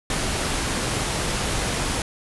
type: low-pass noise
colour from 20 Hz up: pink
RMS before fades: -25 dBFS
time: 0.1-2.02 s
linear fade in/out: 2 ms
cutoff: 11000 Hz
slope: 96 dB/octave
effects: none